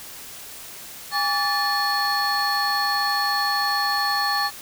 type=tone cluster; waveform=triangle; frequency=814 / 1146 / 1757 / 4347 Hz; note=G#5 / D6 / A6 / C#8; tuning=-35 / -43 / -3 / -35 cents; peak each=-24 dBFS; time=1.11-4.51 s; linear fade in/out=50 ms; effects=white hiss -39 dBFS RMS until 4.61 s